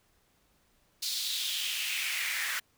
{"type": "noise with high-pass filter sweep", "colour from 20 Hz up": "pink", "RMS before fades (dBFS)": -33, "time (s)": [1.02, 2.6], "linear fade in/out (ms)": 10, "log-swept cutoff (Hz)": [4400, 1700], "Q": 3.3, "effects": ["pink hiss -69 dBFS RMS until 2.77 s"]}